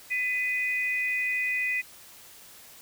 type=tone pair together; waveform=sine; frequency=2003 / 2489 Hz; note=B6 / D#7; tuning=+24 / 0 cents; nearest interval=major third; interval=376 cents; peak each=-28 dBFS; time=0.1-1.82 s; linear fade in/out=20 ms; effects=white hiss -50 dBFS RMS until 2.81 s